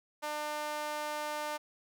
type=tone with high-pass filter; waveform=sawtooth; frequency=300 Hz; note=D4; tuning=37 cents sharp; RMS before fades=-37 dBFS; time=0.22-1.58 s; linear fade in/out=20 ms; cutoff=760 Hz; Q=2; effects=none